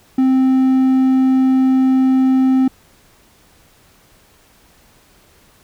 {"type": "tone", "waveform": "triangle", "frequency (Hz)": 261.6, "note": "C4", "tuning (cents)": 0, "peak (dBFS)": -8, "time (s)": [0.18, 2.68], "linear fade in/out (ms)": 5, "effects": ["pink hiss -51 dBFS RMS until 5.63 s"]}